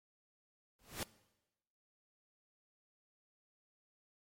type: noise with exponential growth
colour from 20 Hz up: pink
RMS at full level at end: -36 dBFS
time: 0.79-1.03 s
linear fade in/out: 1 ms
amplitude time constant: 52 ms
effects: noise-tail reverb RT60 1.0 s tail -20 dB re dry + MP3 64 kbps